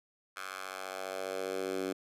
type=tone with high-pass filter sweep; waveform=10% pulse; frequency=94.8 Hz; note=F#2; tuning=43 cents sharp; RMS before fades=-38 dBFS; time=0.36-1.93 s; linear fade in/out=10 ms; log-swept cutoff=1300 to 300 Hz; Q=2; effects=resampled to 32000 Hz